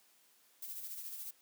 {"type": "noise with tremolo", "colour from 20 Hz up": "violet", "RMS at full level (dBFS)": -43, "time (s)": [0.62, 1.31], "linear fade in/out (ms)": 5, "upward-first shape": "sine", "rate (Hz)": 14, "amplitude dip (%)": 45, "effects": ["white hiss -68 dBFS RMS until 1.41 s", "high-pass 200 Hz 12 dB/octave"]}